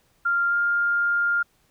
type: tone with pitch glide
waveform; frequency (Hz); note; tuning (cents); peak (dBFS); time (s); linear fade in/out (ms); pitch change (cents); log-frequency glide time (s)
sine; 1393 to 1404.3; F6 to F6; -5 to +9; -19; 0.25-1.43; 10; +14; 0.49-0.54
effects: pink hiss -64 dBFS RMS until 1.7 s